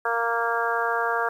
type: harmonic tone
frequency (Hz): 232.3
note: A#3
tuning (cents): -6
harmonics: 2 / 3 / 4 / 5 / 6 / 7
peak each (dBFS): -29 / -29 / -29 / -29 / -29 / -29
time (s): 0.05-1.29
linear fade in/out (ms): 5
effects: 9-bit